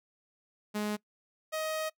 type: tone pair in turn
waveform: sawtooth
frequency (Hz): 209.8 / 628.7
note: G#3 / D#5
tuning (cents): +18 / +18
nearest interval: octave + perfect fifth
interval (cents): 1900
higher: second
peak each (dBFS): -27 / -28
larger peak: first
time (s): 0.74-0.97 / 1.52-1.9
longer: second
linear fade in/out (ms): 20
effects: noise-tail reverb RT60 0.1 s tail -22 dB re dry